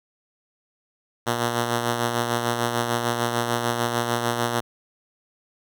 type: tone with tremolo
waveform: 5% pulse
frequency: 118.8 Hz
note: A#2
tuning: 33 cents sharp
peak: -9 dBFS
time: 1.26-4.61 s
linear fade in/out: 20 ms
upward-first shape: sine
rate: 6.7 Hz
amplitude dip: 45%
effects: none